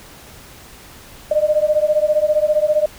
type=beating tone pair; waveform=sine; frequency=600 / 615 Hz; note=D5 / D#5; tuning=+37 / -20 cents; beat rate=15 Hz; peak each=-16 dBFS; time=1.31-2.86 s; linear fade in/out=5 ms; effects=pink hiss -41 dBFS RMS until 2.98 s